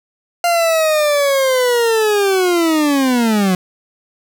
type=linear sweep; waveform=40% pulse; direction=down; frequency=698.5 to 179.7 Hz; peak=-11 dBFS; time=0.44-3.55 s; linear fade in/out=2 ms; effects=none